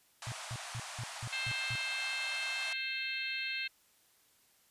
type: band-pass noise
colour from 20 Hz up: pink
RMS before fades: -45 dBFS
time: 0.22-2.73 s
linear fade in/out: 2 ms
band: 650 to 10000 Hz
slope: 48 dB/octave
type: tone bursts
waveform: sine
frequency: 118.5 Hz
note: A#2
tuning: 29 cents sharp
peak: -37 dBFS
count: 7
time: 0.27-1.753 s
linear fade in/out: 0 ms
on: 49 ms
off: 190 ms
type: harmonic tone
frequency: 527 Hz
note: C5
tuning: 12 cents sharp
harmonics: 3 / 4 / 5 / 6 / 7 / 8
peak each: -43 / -41 / -38 / -45 / -46 / -43 dBFS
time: 1.32-3.68 s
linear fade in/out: 10 ms
effects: white hiss -68 dBFS RMS until 4.7 s + resampled to 32000 Hz